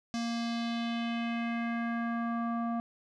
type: tone with low-pass filter sweep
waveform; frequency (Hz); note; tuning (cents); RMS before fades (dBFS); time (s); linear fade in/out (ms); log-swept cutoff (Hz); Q
square; 233.1; A#3; 0; -33; 0.14-2.8; 0; 5700 to 960; 2.4
effects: none